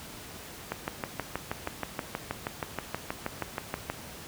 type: click train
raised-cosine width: 0.5 ms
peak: -15 dBFS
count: 21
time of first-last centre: 0.72-3.9 s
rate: 6.29 Hz
effects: pink hiss -44 dBFS RMS until 4.27 s + high-pass 60 Hz 12 dB/octave